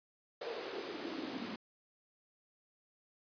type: noise with high-pass filter sweep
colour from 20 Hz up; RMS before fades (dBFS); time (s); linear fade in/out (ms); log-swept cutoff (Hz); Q
pink; -42; 0.41-1.56; 5; 490 to 220; 5.3
effects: resampled to 11025 Hz